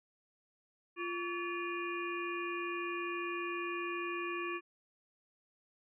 harmonic tone with a mistuned harmonic, 347.1 Hz, F4, 11 cents flat, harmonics 1 / 3 / 5 / 7 / 8, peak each -39 / -41 / -45 / -42 / -49 dBFS, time 0.96-4.61 s, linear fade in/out 50 ms, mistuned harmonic 3, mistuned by +150 cents, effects none

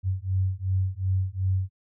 sine beating tone pair, 93.1 / 95.8 Hz, F#2 / G2, +11 / -39 cents, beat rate 2.7 Hz, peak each -26 dBFS, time 0.03-1.7 s, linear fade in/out 50 ms, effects none

